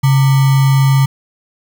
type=tone with sample-and-hold; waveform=sine; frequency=136 Hz; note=C#3; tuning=33 cents flat; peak=-7 dBFS; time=0.03-1.06 s; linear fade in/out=10 ms; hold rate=1050 Hz; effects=none